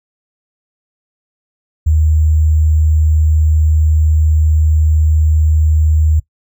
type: tone with sample-and-hold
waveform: sine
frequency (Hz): 77.78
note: D#2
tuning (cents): 0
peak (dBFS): -8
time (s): 1.86-6.2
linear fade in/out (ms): 10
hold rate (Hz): 7350
effects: noise-tail reverb RT60 0.1 s tail -20 dB re dry